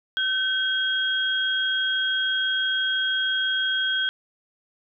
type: tone pair together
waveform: sine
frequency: 1533 / 3267 Hz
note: G6 / G#7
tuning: -39 / -29 cents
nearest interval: octave + minor second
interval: 1310 cents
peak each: -24 dBFS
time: 0.17-4.09 s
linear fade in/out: 0 ms
effects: none